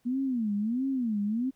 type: tone with vibrato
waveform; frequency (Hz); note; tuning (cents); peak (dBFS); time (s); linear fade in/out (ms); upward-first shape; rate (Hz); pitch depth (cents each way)
sine; 234.7; A#3; +12; -26; 0.05-1.51; 20; sine; 1.5; 250
effects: pink hiss -71 dBFS RMS until 1.55 s